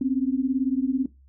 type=beating tone pair; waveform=sine; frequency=255.3 / 273.3 Hz; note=C4 / C#4; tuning=-42 / -24 cents; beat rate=18 Hz; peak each=-24 dBFS; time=0.01-1.06 s; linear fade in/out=5 ms; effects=noise-tail reverb RT60 0.2 s tail -17 dB re dry + added 67 Hz sine -51 dBFS peak until 1.28 s